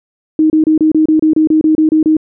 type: tone bursts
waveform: sine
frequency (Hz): 312.7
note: D#4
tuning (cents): +9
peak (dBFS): -6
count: 13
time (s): 0.39-2.168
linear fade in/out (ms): 2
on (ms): 110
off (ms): 29
effects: none